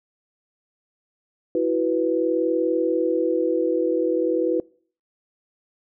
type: chord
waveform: sine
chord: E suspended second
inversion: none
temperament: equal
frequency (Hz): 329.6 / 370 / 493.9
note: E4 / F#4 / B4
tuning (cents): 0 / 0 / 0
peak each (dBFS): -23 / -24 / -22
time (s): 1.55-4.6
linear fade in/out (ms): 2
effects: noise-tail reverb RT60 0.5 s tail -25 dB re dry